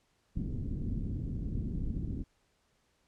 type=low-pass noise; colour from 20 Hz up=pink; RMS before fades=-35 dBFS; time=0.35-2.24 s; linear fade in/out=20 ms; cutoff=270 Hz; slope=24 dB/octave; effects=pink hiss -73 dBFS RMS until 3.07 s + low-pass 9000 Hz 12 dB/octave